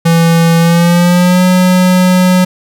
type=tone with pitch glide; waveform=square; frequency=166.7 to 182.84 Hz; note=E3 to F#3; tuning=+20 to -20 cents; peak=-6 dBFS; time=0.05-2.45 s; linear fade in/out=10 ms; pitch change=+160 cents; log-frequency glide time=0.58-1.44 s; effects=none